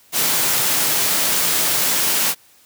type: high-pass noise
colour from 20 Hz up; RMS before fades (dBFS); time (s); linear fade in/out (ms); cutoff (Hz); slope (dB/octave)
white; -18; 0.12-2.35; 50; 110; 48
effects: white hiss -52 dBFS RMS until 2.65 s + high-pass 60 Hz 12 dB/octave